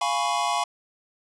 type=chord; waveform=square; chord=C# dominant seventh; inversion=first; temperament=equal; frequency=698.5 / 830.6 / 987.8 / 1108.7 Hz; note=E#5 / G#5 / B5 / C#6; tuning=0 / 0 / 0 / 0 cents; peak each=-29 dBFS; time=0.01-0.64 s; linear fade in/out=5 ms; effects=resampled to 22050 Hz